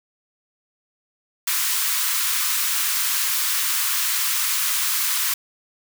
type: high-pass noise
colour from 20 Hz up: white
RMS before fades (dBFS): -22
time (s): 1.47-5.34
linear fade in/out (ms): 5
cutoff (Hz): 1000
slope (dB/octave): 48
effects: none